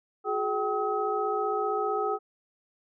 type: tone cluster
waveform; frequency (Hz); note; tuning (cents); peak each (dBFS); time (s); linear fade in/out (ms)
sine; 363.8 / 419.2 / 771 / 1275; F#4 / G#4 / G5 / D#6; -29 / +16 / -29 / +42; -35 / -29 / -31 / -31; 0.24-2.19; 50
effects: none